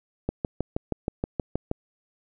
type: click train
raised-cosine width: 2 ms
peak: -12 dBFS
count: 10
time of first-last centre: 0.29-1.714 s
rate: 6.32 Hz
effects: none